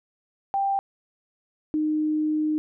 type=tone pair in turn; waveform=sine; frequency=788 / 307 Hz; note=G5 / D#4; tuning=+9 / -23 cents; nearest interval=octave + major third; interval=1632 cents; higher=first; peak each=-21 / -21 dBFS; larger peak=neither; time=0.54-0.79 / 1.74-2.58 s; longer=second; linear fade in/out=0 ms; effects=none